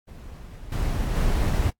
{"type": "noise with level steps", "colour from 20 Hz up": "brown", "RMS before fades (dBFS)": [-40, -25, -22], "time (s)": [0.07, 1.71], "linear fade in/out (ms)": 20, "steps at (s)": [0.72, 1.15], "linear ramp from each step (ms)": 2, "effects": ["noise-tail reverb RT60 0.1 s tail -22 dB re dry", "AAC 64 kbps"]}